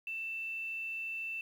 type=tone with quantisation; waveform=sine; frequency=2666 Hz; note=E7; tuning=19 cents sharp; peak=-36 dBFS; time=0.07-1.41 s; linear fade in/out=2 ms; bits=10; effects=none